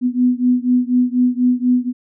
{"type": "beating tone pair", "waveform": "sine", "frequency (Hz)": [246.9, 251], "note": ["B3", "B3"], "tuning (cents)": [0, 28], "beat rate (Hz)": 4.1, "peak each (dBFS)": [-15, -16], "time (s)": [0.01, 1.93], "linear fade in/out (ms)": 50, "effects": []}